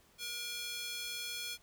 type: tone with high-pass filter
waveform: square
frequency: 477.7 Hz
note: A#4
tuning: 42 cents sharp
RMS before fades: -41 dBFS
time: 0.18-1.58 s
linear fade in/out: 50 ms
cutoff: 3100 Hz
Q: 1.4
effects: pink hiss -66 dBFS RMS until 1.62 s